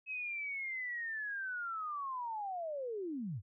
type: linear sweep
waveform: sine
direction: down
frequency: 2575 to 82.41 Hz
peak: -37 dBFS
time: 0.06-3.42 s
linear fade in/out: 50 ms
effects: none